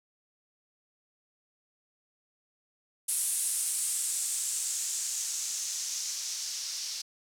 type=noise with low-pass filter sweep; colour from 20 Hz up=violet; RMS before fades=-33 dBFS; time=3.08-7.02 s; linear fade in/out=10 ms; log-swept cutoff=9800 to 5200 Hz; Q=2.7; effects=none